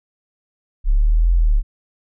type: exponential two-way sweep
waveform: sine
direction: up then down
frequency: 33.4 to 43.82 to 33.4 Hz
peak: -11 dBFS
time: 0.84-1.63 s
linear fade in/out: 50 ms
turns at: 1.33 s
effects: none